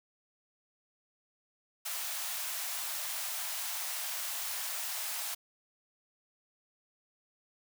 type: high-pass noise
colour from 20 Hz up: white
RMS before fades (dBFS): -37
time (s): 1.85-5.35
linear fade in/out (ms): 10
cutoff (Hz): 600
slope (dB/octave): 96
effects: none